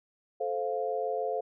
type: chord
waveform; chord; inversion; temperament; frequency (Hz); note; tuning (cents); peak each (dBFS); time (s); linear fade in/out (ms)
sine; F major; first; equal with one note detuned; 436.5 / 523.3 / 698.5; A4 / C5 / F5; -14 / 0 / 0; -33; 0.4-1.41; 10
effects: none